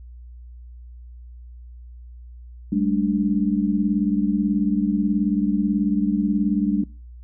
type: chord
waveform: sine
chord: G suspended second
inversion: none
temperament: equal with one note detuned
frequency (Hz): 196 / 214.4 / 293.7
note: G3 / A3 / D4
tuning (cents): 0 / -45 / 0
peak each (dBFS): -22 / -22 / -23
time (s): 2.72-6.84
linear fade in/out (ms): 5
effects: noise-tail reverb RT60 0.4 s tail -25 dB re dry + added 60 Hz sine -38 dBFS peak until 7.23 s